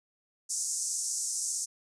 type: band-pass noise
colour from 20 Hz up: pink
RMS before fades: -33 dBFS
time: 0.49-1.66 s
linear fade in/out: 20 ms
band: 5800 to 9300 Hz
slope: 48 dB/octave
effects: none